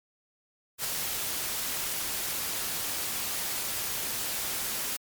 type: noise with ADSR envelope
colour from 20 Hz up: white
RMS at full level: -29 dBFS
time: 0.78-4.97 s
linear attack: 66 ms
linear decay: 5 ms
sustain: -3 dB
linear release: 11 ms
effects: MP3 96 kbps